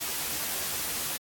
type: noise with comb filter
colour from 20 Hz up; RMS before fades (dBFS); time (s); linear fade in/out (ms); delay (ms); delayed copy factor
white; -32; 0-1.18; 20; 13; +0.7
effects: AAC 64 kbps